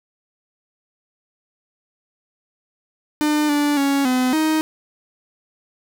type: tone with pitch steps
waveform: 45% pulse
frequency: 300.6 / 291.9 / 278.4 / 253.9 / 313.1 Hz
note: D4 / D4 / C#4 / B3 / D#4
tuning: +40 / -10 / +8 / +48 / +11 cents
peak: -16 dBFS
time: 3.21-4.61 s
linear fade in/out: 0 ms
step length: 280 ms
effects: none